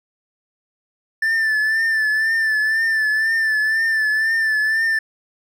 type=tone with vibrato; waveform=triangle; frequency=1765 Hz; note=A6; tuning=5 cents sharp; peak=-14 dBFS; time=1.22-4.99 s; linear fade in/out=5 ms; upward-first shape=triangle; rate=2 Hz; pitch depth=52 cents each way; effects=none